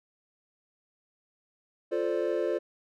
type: chord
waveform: triangle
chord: D minor seventh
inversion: first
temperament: equal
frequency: 349.2 / 440 / 523.3 / 587.3 Hz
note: F4 / A4 / C5 / D5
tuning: 0 / 0 / 0 / 0 cents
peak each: -29 / -30 / -30 / -31 dBFS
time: 1.91-2.59 s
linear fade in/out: 20 ms
effects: none